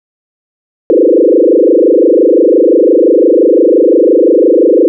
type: tone with frequency modulation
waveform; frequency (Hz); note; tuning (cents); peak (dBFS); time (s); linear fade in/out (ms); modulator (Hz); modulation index
sine; 415.3; G#4; 0; -3; 0.9-4.88; 0; 25.8; 4.2
effects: none